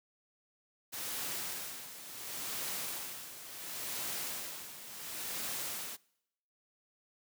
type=noise with tremolo; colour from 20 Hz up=white; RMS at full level=-38 dBFS; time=0.92-5.97 s; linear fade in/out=20 ms; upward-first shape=sine; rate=0.71 Hz; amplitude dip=70%; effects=noise-tail reverb RT60 0.8 s tail -24 dB re dry + high-pass 100 Hz 12 dB/octave